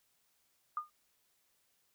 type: tone with exponential decay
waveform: sine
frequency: 1217 Hz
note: D#6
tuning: 39 cents flat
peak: -30 dBFS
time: 0.77-0.9 s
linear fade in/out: 2 ms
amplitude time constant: 28 ms
effects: white hiss -75 dBFS RMS until 1.94 s